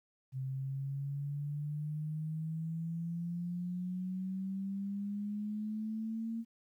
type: exponential sweep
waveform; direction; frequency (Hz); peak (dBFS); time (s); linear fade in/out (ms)
sine; up; 130.81 to 229.7; -35; 0.32-6.45; 50
effects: 12-bit